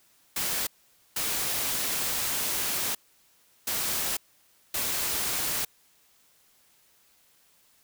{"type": "noise bursts at uneven times", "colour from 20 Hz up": "white", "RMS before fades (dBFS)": -29, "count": 4, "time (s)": [[0.36, 0.67], [1.16, 2.95], [3.67, 4.17], [4.74, 5.65]], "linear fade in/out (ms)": 5, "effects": ["white hiss -63 dBFS RMS until 7.83 s"]}